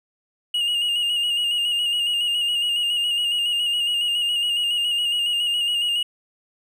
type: tone with vibrato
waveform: triangle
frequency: 2858 Hz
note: F7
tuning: 39 cents sharp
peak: -18 dBFS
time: 0.54-6.03 s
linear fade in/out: 5 ms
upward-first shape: square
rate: 7.2 Hz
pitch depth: 30 cents each way
effects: none